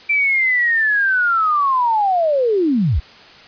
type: linear sweep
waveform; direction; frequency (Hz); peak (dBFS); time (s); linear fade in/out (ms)
sine; down; 2349 to 50.3; -13; 0.09-3; 10
effects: white hiss -42 dBFS RMS until 3.47 s + resampled to 11025 Hz